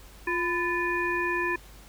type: harmonic tone with a mistuned harmonic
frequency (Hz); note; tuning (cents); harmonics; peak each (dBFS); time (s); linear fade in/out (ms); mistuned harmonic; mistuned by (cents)
350.4; F4; +6; 1 / 3 / 5 / 7; -30 / -31 / -29 / -33; 0.27-1.56; 5; 3; -79
effects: added 50 Hz sine -48 dBFS peak until 1.88 s + pink hiss -52 dBFS RMS until 1.88 s